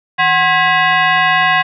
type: tone with frequency modulation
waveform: sine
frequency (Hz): 161.4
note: E3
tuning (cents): -36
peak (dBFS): -9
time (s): 0.18-1.63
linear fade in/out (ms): 20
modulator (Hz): 904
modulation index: 2.6
effects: none